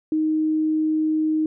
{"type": "tone", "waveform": "sine", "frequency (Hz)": 311.9, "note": "D#4", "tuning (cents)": 4, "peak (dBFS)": -18, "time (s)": [0.12, 1.46], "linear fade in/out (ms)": 2, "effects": []}